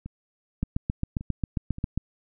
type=two click trains; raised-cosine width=5 ms; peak=-13 / -24 dBFS; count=11 / 4; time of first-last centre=0.63-1.976 / 0.06-1.784 s; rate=7.43 / 1.74 Hz; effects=none